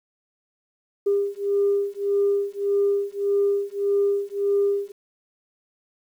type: beating tone pair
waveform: sine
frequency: 401 / 402.7 Hz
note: G4 / G4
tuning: +39 / +47 cents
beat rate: 1.7 Hz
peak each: -22 dBFS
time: 1.06-4.92 s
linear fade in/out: 10 ms
effects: tanh soft clip ceiling -12 dBFS + 9-bit